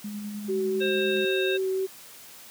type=tone with tremolo; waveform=sine; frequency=207.7 Hz; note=G#3; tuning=in tune; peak=-31 dBFS; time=0.04-1.25 s; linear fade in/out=5 ms; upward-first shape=square; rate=9.9 Hz; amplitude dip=25%
type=tone with vibrato; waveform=sine; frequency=379.4 Hz; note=F#4; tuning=43 cents sharp; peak=-24 dBFS; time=0.48-1.87 s; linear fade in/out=20 ms; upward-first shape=sine; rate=3.9 Hz; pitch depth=8 cents each way
type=harmonic tone; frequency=532 Hz; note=C5; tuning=29 cents sharp; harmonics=1 / 3 / 5 / 7; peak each=-32 / -32 / -32 / -32 dBFS; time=0.8-1.58 s; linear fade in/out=20 ms
type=click; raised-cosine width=0.2 ms; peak=-28 dBFS; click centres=1.17 s
effects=white hiss -47 dBFS RMS until 2.5 s + high-pass 100 Hz 12 dB/octave